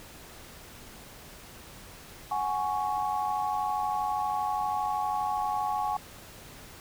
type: chord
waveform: sine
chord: F# suspended second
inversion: none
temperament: just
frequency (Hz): 740 / 832.5 / 1110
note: F#5 / G#5 / C#6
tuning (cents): 0 / +4 / +2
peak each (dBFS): -33 / -29 / -33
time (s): 2.31-5.97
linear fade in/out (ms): 5
effects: pink hiss -48 dBFS RMS until 6.8 s